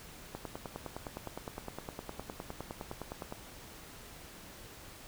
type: click train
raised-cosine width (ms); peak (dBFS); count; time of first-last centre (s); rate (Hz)
1; -25; 30; 0.35-3.324; 9.75
effects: pink hiss -51 dBFS RMS until 5.07 s